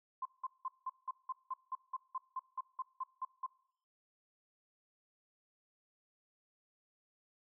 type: tone bursts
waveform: sine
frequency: 1042 Hz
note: C6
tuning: 7 cents flat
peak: -36 dBFS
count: 16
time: 0.22-3.464 s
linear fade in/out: 5 ms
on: 34 ms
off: 180 ms
effects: noise-tail reverb RT60 0.7 s tail -22 dB re dry